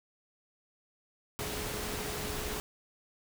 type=tone in noise; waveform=sine; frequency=422.5 Hz; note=G#4; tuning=30 cents sharp; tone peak=-43 dBFS; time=1.39-2.6 s; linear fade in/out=0 ms; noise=pink; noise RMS=-37 dBFS; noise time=1.39-2.6 s; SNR=-9 dB; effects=none